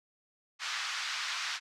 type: band-pass noise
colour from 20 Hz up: pink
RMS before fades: -36 dBFS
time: 0.59-1.6 s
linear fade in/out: 50 ms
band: 1200 to 5900 Hz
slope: 24 dB/octave
effects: none